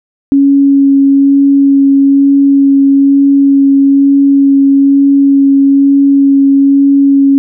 sine tone with vibrato, 277 Hz, C#4, 1 cent flat, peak -3 dBFS, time 0.32-7.38 s, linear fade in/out 0 ms, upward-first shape sine, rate 1.1 Hz, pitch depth 9 cents each way, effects none

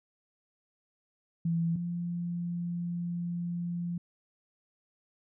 sine tone pair in turn, 167.1 / 173.08 Hz, E3 / F3, +24 / -15 cents, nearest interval minor second, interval 61 cents, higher second, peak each -26 / -31 dBFS, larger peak first, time 1.45-1.76 / 1.76-3.98 s, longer second, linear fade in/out 5 ms, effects none

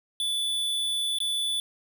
square tone with dropouts, 3471 Hz, A7, 24 cents flat, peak -26 dBFS, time 0.2-1.6 s, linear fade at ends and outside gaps 1 ms, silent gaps 1.186-1.203 s, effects none

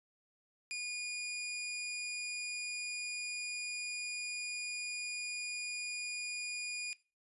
sawtooth tone, 2442 Hz, D#7, 33 cents flat, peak -34 dBFS, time 0.71-6.93 s, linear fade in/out 0 ms, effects noise-tail reverb RT60 0.3 s tail -18 dB re dry + resampled to 24000 Hz

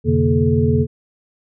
sine tone cluster, 88.2 / 128.6 / 146.9 / 234.1 / 428.8 Hz, F2 / C3 / D3 / A#3 / A4, +18 / -30 / +1 / +8 / -45 cents, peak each -19 dBFS, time 0.04-0.87 s, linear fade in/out 50 ms, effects none

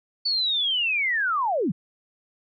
sine linear sweep, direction down, 4522 to 136.2 Hz, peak -21 dBFS, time 0.25-1.72 s, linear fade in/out 10 ms, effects none

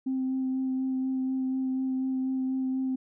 sine tone with vibrato, 261.6 Hz, C4, in tune, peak -25 dBFS, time 0.06-2.96 s, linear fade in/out 10 ms, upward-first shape sine, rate 4.1 Hz, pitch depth 11 cents each way, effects tanh soft clip ceiling -22 dBFS

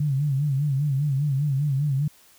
sine tone with vibrato, 141.3 Hz, C#3, 34 cents sharp, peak -20 dBFS, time 0-2.08 s, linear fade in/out 5 ms, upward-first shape sine, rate 5 Hz, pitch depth 110 cents each way, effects white hiss -55 dBFS RMS until 2.38 s

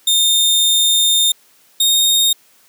sawtooth tone pair in turn, 3639 / 3698 Hz, A#7 / A#7, -42 / -15 cents, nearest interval unison, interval 27 cents, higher second, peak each -8 dBFS, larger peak neither, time 0.07-1.32 / 1.8-2.33 s, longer first, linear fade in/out 5 ms, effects white hiss -52 dBFS RMS until 2.68 s + high-pass 150 Hz 12 dB/octave

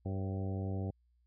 harmonic tone with a mistuned harmonic, 96.4 Hz, G2, 28 cents flat, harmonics 1 / 2 / 3 / 4 / 5 / 6 / 7 / 8, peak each -35 / -41 / -45 / -47 / -49 / -51 / -52 / -53 dBFS, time 0.05-0.91 s, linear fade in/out 10 ms, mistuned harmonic 6, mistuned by -36 cents, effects added 60 Hz sine -68 dBFS peak until 1.26 s

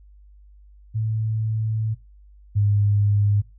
sine tone pair in turn, 110 / 102.56 Hz, A2 / G#2, 0 / -21 cents, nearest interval minor second, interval 121 cents, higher first, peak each -21 / -16 dBFS, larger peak second, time 0.94-1.95 / 2.55-3.42 s, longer first, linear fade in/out 20 ms, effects noise-tail reverb RT60 0.2 s tail -18 dB re dry + added 50 Hz sine -46 dBFS peak until 3.58 s

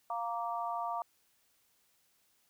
harmonic tone, 233.1 Hz, A#3, in tune, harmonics 3 / 4 / 5, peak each -37 / -38 / -39 dBFS, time 0.1-1.02 s, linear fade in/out 2 ms, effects white hiss -72 dBFS RMS until 2.49 s

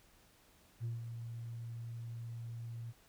sine tone with ADSR envelope, 116.54 Hz, A#2, in tune, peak -33 dBFS, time 0.8-2.93 s, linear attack 43 ms, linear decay 160 ms, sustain -8 dB, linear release 35 ms, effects tanh soft clip ceiling -34 dBFS + pink hiss -66 dBFS RMS until 3.08 s

